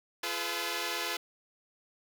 5% pulse tone cluster, 344.1 / 427.3 / 503 Hz, F4 / G#4 / B4, -26 / +49 / +32 cents, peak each -25 dBFS, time 0.23-1.17 s, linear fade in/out 5 ms, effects none

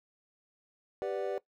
triangle chord, G major seventh, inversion none, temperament equal, 392 / 493.9 / 587.3 / 740 Hz, G4 / B4 / D5 / F#5, 0 / 0 / 0 / 0 cents, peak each -34 / -35 / -35 / -40 dBFS, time 1.02-1.38 s, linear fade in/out 0 ms, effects noise-tail reverb RT60 0.1 s tail -18 dB re dry

